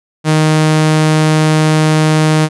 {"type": "tone", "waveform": "sawtooth", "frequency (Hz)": 155.6, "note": "D#3", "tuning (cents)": 0, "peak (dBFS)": -4, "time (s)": [0.24, 2.49], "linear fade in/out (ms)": 50, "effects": ["resampled to 24000 Hz"]}